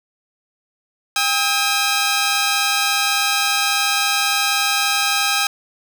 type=tone pair together; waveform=10% pulse; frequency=803 / 1280.1 Hz; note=G5 / D#6; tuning=+41 / +49 cents; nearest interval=minor sixth; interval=808 cents; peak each=-11 dBFS; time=1.16-5.47 s; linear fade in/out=2 ms; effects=none